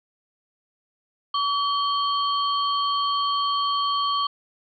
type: tone cluster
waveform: sine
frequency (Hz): 1138 / 3155 / 4354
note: C#6 / G7 / C#8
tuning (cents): +45 / +10 / -32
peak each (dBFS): -22 / -28 / -31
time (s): 1.34-4.27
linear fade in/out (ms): 5
effects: none